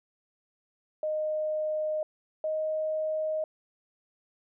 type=tone pair in turn; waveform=sine; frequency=617 / 624.2 Hz; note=D#5 / D#5; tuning=-15 / +5 cents; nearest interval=unison; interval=20 cents; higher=second; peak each=-27 dBFS; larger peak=neither; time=1.03-2.03 / 2.44-3.44 s; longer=neither; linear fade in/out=2 ms; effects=none